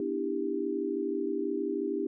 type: chord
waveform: sine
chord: E minor seventh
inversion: second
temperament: just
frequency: 247.2 / 296.7 / 329.6 / 395.6 Hz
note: B3 / D4 / E4 / G4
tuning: +2 / +18 / 0 / +16 cents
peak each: -38 / -34 / -35 / -32 dBFS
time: 0-2.07 s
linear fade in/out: 2 ms
effects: none